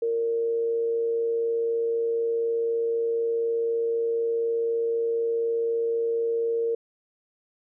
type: tone with amplitude modulation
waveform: sine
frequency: 462 Hz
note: A#4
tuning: 16 cents flat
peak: -21 dBFS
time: 0.02-6.75 s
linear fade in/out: 5 ms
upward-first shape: sine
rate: 115 Hz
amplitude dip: 30%
effects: none